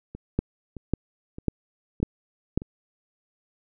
two click trains, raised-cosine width 3 ms, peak -9 / -24 dBFS, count 5 / 5, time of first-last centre 0.39-2.576 / 0.15-2.619 s, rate 1.83 / 1.62 Hz, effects none

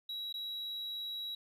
sine tone with dropouts, 3879 Hz, B7, 32 cents flat, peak -35 dBFS, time 0.09-1.35 s, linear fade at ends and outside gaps 5 ms, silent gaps 0.327-0.34 s, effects tanh soft clip ceiling -37 dBFS + 12-bit

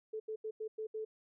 sine tone bursts at uneven times, 436 Hz, A4, 16 cents flat, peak -37 dBFS, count 6, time 0.13-0.2 / 0.28-0.36 / 0.44-0.51 / 0.6-0.68 / 0.78-0.87 / 0.94-1.05 s, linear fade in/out 10 ms, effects none

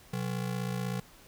square ring-modulated tone, 155.56 Hz, D#3, in tune, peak -29 dBFS, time 0.13-1 s, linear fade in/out 5 ms, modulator 28.1 Hz, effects pink hiss -56 dBFS RMS until 1.27 s

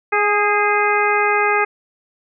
harmonic tone with a mistuned harmonic, 415.3 Hz, G#4, in tune, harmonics 1 / 2 / 3 / 4 / 5 / 6, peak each -20 / -20 / -20 / -22 / -21 / -24 dBFS, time 0.12-1.65 s, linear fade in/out 10 ms, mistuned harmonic 4, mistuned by -38 cents, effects none

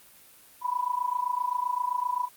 sine tone with amplitude modulation, 987.8 Hz, B5, in tune, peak -22 dBFS, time 0.61-2.29 s, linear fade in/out 50 ms, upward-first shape sine, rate 27.7 Hz, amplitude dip 85%, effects white hiss -54 dBFS RMS until 2.36 s + Opus 32 kbps

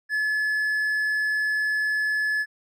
triangle tone, 1716 Hz, A6, 44 cents flat, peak -20 dBFS, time 0.09-2.46 s, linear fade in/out 50 ms, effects none

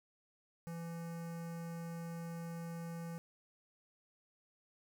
square tone with notch filter, 167.8 Hz, E3, 31 cents sharp, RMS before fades -44 dBFS, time 0.67-3.18 s, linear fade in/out 0 ms, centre 3500 Hz, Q 0.91, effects none

